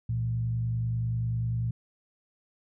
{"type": "tone with frequency modulation", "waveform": "sine", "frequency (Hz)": 116.54, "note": "A#2", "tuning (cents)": 0, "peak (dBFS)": -26, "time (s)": [0.09, 1.71], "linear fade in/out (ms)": 5, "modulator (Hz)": 50.2, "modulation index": 0.49, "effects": []}